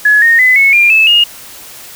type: tone with pitch steps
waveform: sine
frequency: 1695 / 1848.4 / 2016 / 2198 / 2397 / 2614 / 2851 Hz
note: G#6 / A#6 / B6 / C#7 / D7 / E7 / F7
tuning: +35 / -15 / +35 / -15 / +35 / -15 / +35 cents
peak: -4 dBFS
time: 0.05-1.24 s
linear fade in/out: 5 ms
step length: 170 ms
effects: white hiss -32 dBFS RMS until 1.95 s